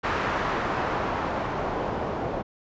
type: noise with low-pass filter sweep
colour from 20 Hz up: white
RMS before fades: -28 dBFS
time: 0.03-2.43 s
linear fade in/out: 20 ms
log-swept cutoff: 1400 to 670 Hz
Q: 1.1
effects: resampled to 16000 Hz